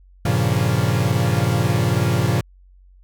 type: chord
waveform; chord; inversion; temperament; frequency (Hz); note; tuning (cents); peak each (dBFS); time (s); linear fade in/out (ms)
45% pulse; G half-diminished seventh; none; equal; 98 / 116.54 / 138.59 / 174.61; G2 / Bb2 / Db3 / F3; 0 / 0 / 0 / 0; -23 / -20 / -22 / -24; 0.25-2.41; 5
effects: added 46 Hz sine -46 dBFS peak until 3.03 s